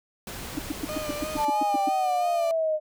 pink noise, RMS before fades -37 dBFS, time 0.27-1.45 s, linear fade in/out 2 ms
sine tone bursts, 293.7 Hz, D4, in tune, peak -24 dBFS, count 11, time 0.57-1.89 s, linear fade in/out 5 ms, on 20 ms, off 110 ms
35% pulse tone with vibrato, 605 Hz, D#5, 49 cents flat, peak -30 dBFS, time 0.89-2.51 s, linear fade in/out 0 ms, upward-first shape sine, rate 3 Hz, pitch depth 46 cents each way
sine exponential sweep, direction down, 890 to 611 Hz, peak -22 dBFS, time 1.36-2.8 s, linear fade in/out 50 ms
effects none

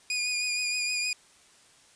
20% pulse tone with vibrato, 2454 Hz, D#7, 25 cents flat, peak -22 dBFS, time 0.1-1.13 s, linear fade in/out 2 ms, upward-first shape triangle, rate 6.4 Hz, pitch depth 34 cents each way, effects white hiss -58 dBFS RMS until 1.95 s + resampled to 22050 Hz

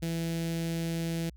sawtooth tone with notch filter, 165.9 Hz, E3, 11 cents sharp, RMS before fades -32 dBFS, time 0.02-1.3 s, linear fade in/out 10 ms, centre 1100 Hz, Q 0.68, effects added 60 Hz sine -48 dBFS peak until 1.36 s

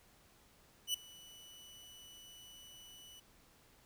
sawtooth tone with ADSR envelope, 2967 Hz, F#7, 4 cents sharp, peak -28 dBFS, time 0.87-3.2 s, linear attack 71 ms, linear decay 4 ms, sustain -23 dB, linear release 6 ms, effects pink hiss -66 dBFS RMS until 3.85 s

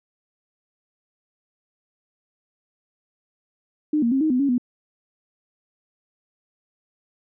sine tone with pitch steps, 302.7 / 234.1 / 268.1 / 312.8 / 251.8 / 279.7 / 246.3 Hz, D#4 / A#3 / C4 / D#4 / B3 / C#4 / B3, -48 / +8 / +42 / +9 / +34 / +16 / -5 cents, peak -17 dBFS, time 3.93-4.581 s, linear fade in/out 5 ms, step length 93 ms, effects none

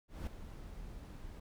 brown noise with ADSR envelope, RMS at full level -39 dBFS, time 0.08-1.4 s, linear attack 190 ms, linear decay 6 ms, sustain -9 dB, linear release 6 ms, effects none

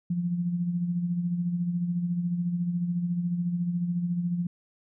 sine tone with tremolo, 174.61 Hz, F3, in tune, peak -23 dBFS, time 0.1-4.47 s, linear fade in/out 5 ms, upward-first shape sine, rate 14 Hz, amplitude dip 50%, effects none

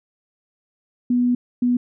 sine tone bursts at uneven times, 245.3 Hz, B3, 12 cents flat, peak -15 dBFS, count 2, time 1.1-1.35 / 1.62-1.77 s, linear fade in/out 5 ms, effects none

